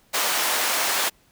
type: high-pass noise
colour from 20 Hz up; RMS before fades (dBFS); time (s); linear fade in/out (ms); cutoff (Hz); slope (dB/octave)
pink; -23; 0.13-1.1; 20; 700; 12
effects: pink hiss -60 dBFS RMS until 1.31 s